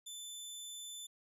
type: tone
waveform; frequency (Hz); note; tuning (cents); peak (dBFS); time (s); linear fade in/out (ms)
20% pulse; 3520; A7; 0; -39; 0.06-1.07; 10
effects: none